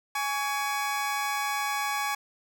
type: tone pair together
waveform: 25% pulse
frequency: 832.7 / 1127 Hz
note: G#5 / C#6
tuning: +4 / +28 cents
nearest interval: perfect fourth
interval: 524 cents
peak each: -26 / -27 dBFS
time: 0.15-2.15 s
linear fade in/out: 5 ms
effects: none